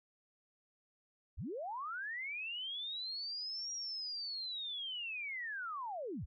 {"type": "linear two-way sweep", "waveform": "sine", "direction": "up then down", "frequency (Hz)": [34.65, 5710, 34.65], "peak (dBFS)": -39, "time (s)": [1.37, 6.26], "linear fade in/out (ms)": 20, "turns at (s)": 3.73, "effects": []}